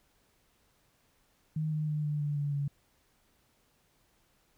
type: tone with pitch steps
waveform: sine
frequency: 155.6 / 153.28 / 151 / 148.75 / 146.53 / 144.34 / 142.19 Hz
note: D#3 / D#3 / D3 / D3 / D3 / D3 / C#3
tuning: 0 / -26 / +48 / +22 / -4 / -30 / +44 cents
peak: -29 dBFS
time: 1.56-2.68 s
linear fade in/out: 5 ms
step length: 160 ms
effects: pink hiss -70 dBFS RMS until 4.57 s